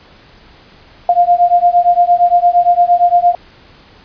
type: beating tone pair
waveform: sine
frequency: 698.5 / 707.2 Hz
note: F5 / F5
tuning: 0 / +22 cents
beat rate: 8.7 Hz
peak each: -10 dBFS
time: 1.09-3.35 s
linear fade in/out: 2 ms
effects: pink hiss -43 dBFS RMS until 4.04 s + resampled to 11025 Hz